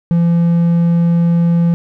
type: tone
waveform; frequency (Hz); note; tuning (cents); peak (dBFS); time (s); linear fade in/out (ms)
triangle; 170; F3; -46; -7; 0.11-1.74; 0
effects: none